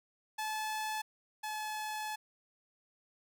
sawtooth tone pair in turn, 864 / 857.5 Hz, A5 / A5, -32 / -45 cents, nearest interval unison, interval 13 cents, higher first, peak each -31 / -33 dBFS, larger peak first, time 0.38-1.02 / 1.43-2.16 s, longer second, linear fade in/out 10 ms, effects none

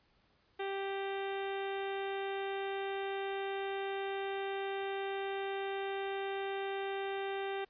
harmonic tone with a mistuned harmonic, 392 Hz, G4, in tune, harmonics 1 / 2 / 3 / 4 / 5 / 6 / 7 / 8 / 9, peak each -37 / -41 / -50 / -47 / -49 / -51 / -52 / -53 / -54 dBFS, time 0.59-7.65 s, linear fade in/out 10 ms, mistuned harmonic 9, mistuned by +56 cents, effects pink hiss -71 dBFS RMS until 7.69 s + resampled to 11025 Hz

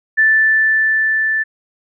sine tone with level ramp, 1760 Hz, A6, in tune, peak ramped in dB -8 to -14 dBFS, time 0.17-1.44 s, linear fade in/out 20 ms, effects none

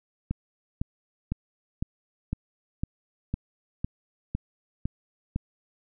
click train, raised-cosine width 5 ms, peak -15 dBFS, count 11, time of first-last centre 0.31-5.361 s, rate 1.98 Hz, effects none

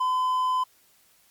triangle tone, 1017 Hz, C6, 50 cents flat, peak -20 dBFS, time 0-0.64 s, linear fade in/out 10 ms, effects white hiss -61 dBFS RMS until 1.3 s + Opus 48 kbps

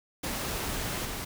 pink noise with level steps, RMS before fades -33 / -36 dBFS, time 0.23-1.25 s, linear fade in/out 10 ms, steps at 1.05 s, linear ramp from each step 2 ms, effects none

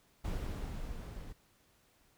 brown noise with level ramp, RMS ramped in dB -36 to -46 dBFS, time 0.24-1.33 s, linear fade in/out 10 ms, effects pink hiss -69 dBFS RMS until 2.17 s

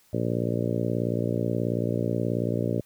harmonic tone, 58.5 Hz, A#1, 7 cents sharp, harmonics 2 / 3 / 4 / 5 / 6 / 7 / 8 / 9 / 10, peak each -29 / -31 / -32 / -33 / -34 / -34 / -35 / -36 / -36 dBFS, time 0.13-2.81 s, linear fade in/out 5 ms, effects white hiss -61 dBFS RMS until 2.85 s

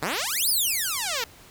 5% pulse exponential two-way sweep, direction up then down, 134.9 to 5300 to 437.9 Hz, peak -14 dBFS, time 0.02-1.24 s, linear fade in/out 2 ms, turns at 0.49 s, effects pink hiss -50 dBFS RMS until 1.5 s

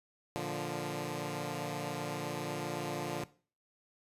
10% pulse chord, Bb major, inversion none, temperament equal, 116.54 / 146.83 / 174.61 Hz, Bb2 / D3 / F3, 0 / 0 / 0 cents, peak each -35 / -30 / -32 dBFS, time 0.36-3.24 s, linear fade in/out 0 ms, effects noise-tail reverb RT60 0.4 s tail -18 dB re dry + resampled to 32000 Hz

